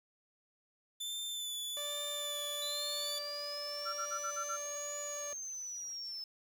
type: tone with vibrato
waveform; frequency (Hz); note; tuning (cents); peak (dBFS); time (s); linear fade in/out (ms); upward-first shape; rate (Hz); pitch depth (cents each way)
sawtooth; 3514; A7; -3; -35; 1-3.19; 10; sine; 1.2; 29
type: tone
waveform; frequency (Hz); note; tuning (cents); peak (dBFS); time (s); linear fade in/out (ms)
sawtooth; 583; D5; -13; -39; 1.77-5.33; 0
type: linear two-way sweep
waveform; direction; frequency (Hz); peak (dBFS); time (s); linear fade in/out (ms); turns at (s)
sine; up then down; 3951 to 6860 to 5220; -40; 2.62-6.24; 2; 4.98
type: tone bursts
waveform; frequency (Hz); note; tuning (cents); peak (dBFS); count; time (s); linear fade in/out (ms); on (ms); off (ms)
sine; 1361; F6; -45; -36; 6; 3.85-4.569; 20; 84; 43
effects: 10-bit